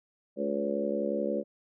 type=harmonic tone with a mistuned harmonic; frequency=71.2 Hz; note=C#2; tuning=47 cents sharp; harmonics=3 / 4 / 5 / 6 / 7 / 8; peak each=-34 / -37 / -35 / -38 / -34 / -33 dBFS; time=0.36-1.44 s; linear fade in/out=50 ms; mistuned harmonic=8; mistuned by=-17 cents; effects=none